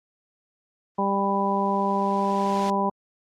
white noise with exponential growth, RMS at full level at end -32 dBFS, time 0.95-2.7 s, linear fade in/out 0 ms, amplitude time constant 380 ms
harmonic tone, 198 Hz, G3, 18 cents sharp, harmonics 1 / 2 / 3 / 4 / 5, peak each -26 / -29 / -30 / -28 / -25 dBFS, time 0.98-2.9 s, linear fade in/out 10 ms
effects low-pass 5000 Hz 12 dB/octave + Opus 48 kbps

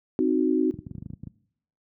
sine chord, C diminished, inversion none, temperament equal, 261.6 / 311.1 / 370 Hz, C4 / Eb4 / Gb4, 0 / 0 / 0 cents, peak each -24 dBFS, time 0.19-0.71 s, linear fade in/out 0 ms
clicks, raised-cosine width 5 ms, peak -22 dBFS, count 12, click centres 0.741 / 0.789 / 0.867 / 0.912 / 0.952 / 0.982 / 1.024 / 1.061 / 1.103 / 1.135 / 1.235 / 1.272 s
effects noise-tail reverb RT60 0.7 s tail -21 dB re dry + high-pass 100 Hz 12 dB/octave

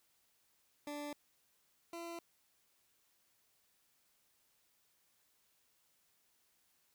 20% pulse tone pair in turn, 292.6 / 338.5 Hz, D4 / E4, -6 / +46 cents, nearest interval minor third, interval 252 cents, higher second, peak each -37 / -39 dBFS, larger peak first, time 0.87-1.13 / 1.93-2.19 s, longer neither, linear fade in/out 2 ms, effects white hiss -75 dBFS RMS until 6.94 s

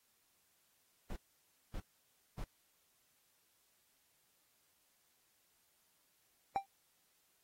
brown noise bursts, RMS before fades -42 dBFS, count 3, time 1.1-2.44 s, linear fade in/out 2 ms, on 60 ms, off 580 ms
triangle tone with exponential decay, 786 Hz, G5, 4 cents sharp, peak -25 dBFS, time 6.56-6.66 s, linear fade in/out 0 ms, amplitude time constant 20 ms
effects white hiss -75 dBFS RMS until 7.43 s + AAC 48 kbps

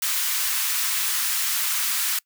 white high-pass noise, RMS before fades -24 dBFS, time 0.02-2.19 s, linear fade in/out 5 ms, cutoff 1100 Hz, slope 24 dB/octave, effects noise-tail reverb RT60 0.1 s tail -24 dB re dry

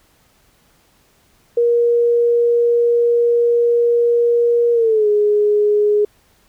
sine tone with pitch glide, 473.5 to 417 Hz, A#4 to G#4, +27 to +7 cents, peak -11 dBFS, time 1.57-6.05 s, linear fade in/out 5 ms, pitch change -220 cents, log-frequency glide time 4.73-5.08 s, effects pink hiss -56 dBFS RMS until 6.48 s

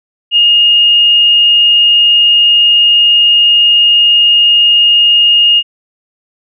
sine tone, 2847 Hz, F7, 33 cents sharp, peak -4 dBFS, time 0.31-5.63 s, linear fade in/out 50 ms, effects none

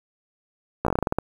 slowing click train, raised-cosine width 1 ms, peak -8 dBFS, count 11, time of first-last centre 0.85-1.186 s, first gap 15 ms, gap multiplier 1.17, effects 7-bit

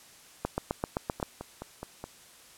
two click trains, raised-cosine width 1 ms, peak -23 / -14 dBFS, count 5 / 7, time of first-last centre 1.2-2.04 / 0.45-1.228 s, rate 4.76 / 7.71 Hz, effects white hiss -54 dBFS RMS until 2.57 s + low-pass 11000 Hz 12 dB/octave

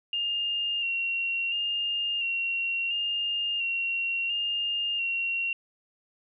sine tone with vibrato, 2781 Hz, F7, 8 cents flat, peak -26 dBFS, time 0.13-5.53 s, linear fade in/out 2 ms, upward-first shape square, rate 0.72 Hz, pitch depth 24 cents each way, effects none

